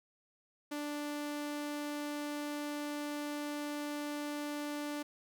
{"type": "tone", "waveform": "sawtooth", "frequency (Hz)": 293.7, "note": "D4", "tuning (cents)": 0, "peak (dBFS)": -33, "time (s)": [0.71, 5.03], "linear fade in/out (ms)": 10, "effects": []}